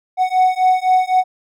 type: beating tone pair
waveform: triangle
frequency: 740 / 743.9 Hz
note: F#5 / F#5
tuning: 0 / +9 cents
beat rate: 3.9 Hz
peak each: -13 dBFS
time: 0.17-1.24 s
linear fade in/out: 50 ms
effects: none